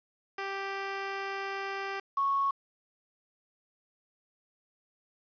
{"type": "tone pair in turn", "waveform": ["10% pulse", "sine"], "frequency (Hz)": [392, 1104.6], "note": ["G4", "C#6"], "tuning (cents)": [0, -6], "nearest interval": "octave + tritone", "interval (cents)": 1794, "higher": "second", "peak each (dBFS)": -25, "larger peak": "neither", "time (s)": [[0.38, 2], [2.17, 2.51]], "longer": "first", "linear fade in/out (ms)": 5, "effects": ["resampled to 11025 Hz", "9-bit"]}